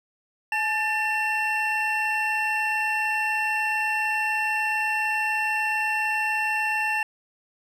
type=tone cluster; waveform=triangle; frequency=855 / 1779 / 2712 Hz; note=A5 / A6 / E7; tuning=-50 / +19 / +49 cents; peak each=-26 / -25 / -25 dBFS; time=0.52-7.03 s; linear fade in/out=2 ms; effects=none